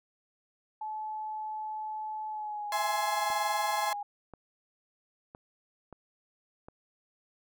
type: tone with pitch glide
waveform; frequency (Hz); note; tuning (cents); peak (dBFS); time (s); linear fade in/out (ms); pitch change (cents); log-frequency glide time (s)
sine; 862 to 819.8; A5 to G#5; -36 to -23; -34; 0.81-4.03; 5; -87; 2.29-2.8
type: chord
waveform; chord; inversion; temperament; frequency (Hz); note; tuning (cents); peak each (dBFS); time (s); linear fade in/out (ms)
35% pulse; E augmented; none; equal with one note detuned; 659.3 / 841.2 / 1046.5; E5 / G#5 / B#5; 0 / +22 / 0; -36 / -30 / -31; 2.72-3.93; 2
type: clicks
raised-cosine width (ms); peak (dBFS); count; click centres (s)
1; -32; 5; 3.302 / 4.337 / 5.349 / 5.927 / 6.685
effects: none